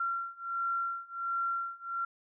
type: beating tone pair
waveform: sine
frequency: 1369 / 1370.4 Hz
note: F6 / F6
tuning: -35 / -33 cents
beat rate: 1.4 Hz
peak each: -35 / -34 dBFS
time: 0-2.05 s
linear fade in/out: 5 ms
effects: none